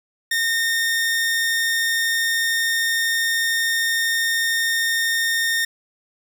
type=tone; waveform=sawtooth; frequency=1831 Hz; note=A#6; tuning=32 cents flat; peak=-15 dBFS; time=0.31-5.65 s; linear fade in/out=5 ms; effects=none